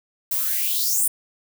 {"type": "noise with high-pass filter sweep", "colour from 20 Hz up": "violet", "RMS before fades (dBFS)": -22, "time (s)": [0.31, 1.08], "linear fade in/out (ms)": 5, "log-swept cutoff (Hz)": [830, 9900], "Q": 5, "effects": []}